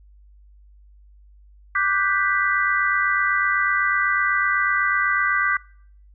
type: chord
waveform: sine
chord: G major seventh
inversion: second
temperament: equal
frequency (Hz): 1174.7 / 1480 / 1568 / 1975.5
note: D6 / F#6 / G6 / B6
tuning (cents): 0 / 0 / 0 / 0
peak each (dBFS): -23 / -26 / -23 / -23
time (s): 1.75-5.57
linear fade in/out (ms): 5
effects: noise-tail reverb RT60 0.6 s tail -24 dB re dry + added 50 Hz sine -47 dBFS peak until 6.14 s